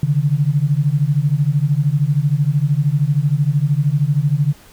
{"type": "beating tone pair", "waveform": "sine", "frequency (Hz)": [138.59, 151.59], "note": ["C#3", "D#3"], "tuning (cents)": [0, -45], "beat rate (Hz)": 13, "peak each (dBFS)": [-16, -16], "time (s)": [0.03, 4.53], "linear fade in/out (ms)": 2, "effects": ["pink hiss -46 dBFS RMS until 4.72 s"]}